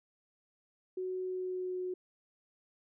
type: tone with pitch glide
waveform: sine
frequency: 370.5 to 365.8 Hz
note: F#4 to F#4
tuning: +2 to -20 cents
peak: -34 dBFS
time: 0.97-1.94 s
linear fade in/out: 5 ms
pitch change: -22 cents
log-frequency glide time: 1.22-1.8 s
effects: none